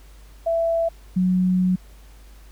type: tone pair in turn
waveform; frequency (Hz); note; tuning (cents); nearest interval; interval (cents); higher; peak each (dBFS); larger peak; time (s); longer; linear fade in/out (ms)
sine; 665 / 183.56; E5 / F#3; +15 / -14; octave + minor seventh; 2229; first; -18 / -16; second; 0.46-0.89 / 1.16-1.76; second; 10
effects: added 50 Hz sine -43 dBFS peak until 2.51 s + pink hiss -54 dBFS RMS until 2.51 s